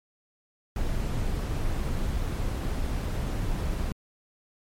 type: noise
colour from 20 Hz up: brown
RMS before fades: -28 dBFS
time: 0.76-3.92 s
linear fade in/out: 2 ms
effects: MP3 64 kbps